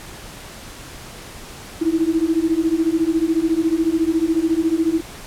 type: beating tone pair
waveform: sine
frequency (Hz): 317.7 / 331.7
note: D#4 / E4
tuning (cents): +36 / +11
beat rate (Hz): 14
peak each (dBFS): -19 / -18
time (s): 1.81-5.01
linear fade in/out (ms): 10
effects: pink hiss -37 dBFS RMS until 5.26 s + low-pass 12000 Hz 12 dB/octave